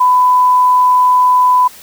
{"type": "tone", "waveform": "sine", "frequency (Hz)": 1000, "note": "B5", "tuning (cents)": 21, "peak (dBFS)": -6, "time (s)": [0, 1.68], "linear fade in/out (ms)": 10, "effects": ["white hiss -37 dBFS RMS until 1.82 s"]}